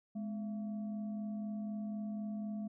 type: tone with frequency modulation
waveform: sine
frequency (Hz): 210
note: G#3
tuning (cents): +19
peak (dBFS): -37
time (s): 0.15-2.68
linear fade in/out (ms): 10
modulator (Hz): 464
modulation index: 0.36
effects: none